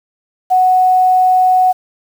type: tone with quantisation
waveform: sine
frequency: 740 Hz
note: F#5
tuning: in tune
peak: -7 dBFS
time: 0.5-1.73 s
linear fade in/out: 20 ms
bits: 6
effects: none